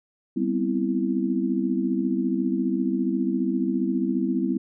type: chord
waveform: sine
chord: C major seventh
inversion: second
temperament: equal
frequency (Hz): 196 / 246.9 / 261.6 / 329.6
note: G3 / B3 / C4 / E4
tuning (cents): 0 / 0 / 0 / 0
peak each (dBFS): -27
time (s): 0.36-4.58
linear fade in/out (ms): 10
effects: none